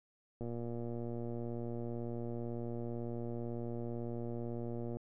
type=click train; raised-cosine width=2 ms; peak=-29 dBFS; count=539; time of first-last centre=0.41-4.969 s; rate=118 Hz; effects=none